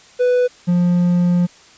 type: tone pair in turn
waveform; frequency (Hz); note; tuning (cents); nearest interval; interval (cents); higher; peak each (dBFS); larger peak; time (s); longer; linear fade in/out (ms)
triangle; 495.5 / 176.25; B4 / F3; +6 / +16; octave + tritone; 1790; first; -10; neither; 0.19-0.48 / 0.67-1.47; second; 20
effects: white hiss -46 dBFS RMS until 1.77 s + resampled to 16000 Hz